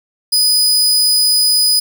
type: tone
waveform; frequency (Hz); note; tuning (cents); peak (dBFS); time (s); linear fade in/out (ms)
sawtooth; 4978; D#8; 0; -7; 0.32-1.8; 10
effects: none